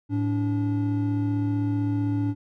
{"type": "tone pair together", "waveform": "triangle", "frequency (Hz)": [107.88, 288], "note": ["A2", "D4"], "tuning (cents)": [-34, -34], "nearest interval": "octave + perfect fourth", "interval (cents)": 1700, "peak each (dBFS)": -23, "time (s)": [0.09, 2.35], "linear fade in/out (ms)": 50, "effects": []}